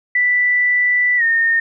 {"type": "tone with pitch glide", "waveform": "sine", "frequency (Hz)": [1975.5, 1832.6], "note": ["B6", "A#6"], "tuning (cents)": [0, -30], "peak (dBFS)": -12, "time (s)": [0.15, 1.6], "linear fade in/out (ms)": 5, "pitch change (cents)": -130, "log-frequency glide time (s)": [1.17, 1.23], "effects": []}